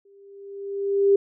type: tone with exponential growth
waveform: sine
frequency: 397.8 Hz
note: G4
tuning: 25 cents sharp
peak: -12 dBFS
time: 0.05-1.16 s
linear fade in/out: 5 ms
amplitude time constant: 240 ms
effects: none